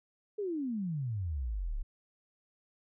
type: exponential sweep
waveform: sine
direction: down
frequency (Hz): 432.7 to 31.12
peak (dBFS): -32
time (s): 0.38-1.83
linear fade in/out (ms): 10
effects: none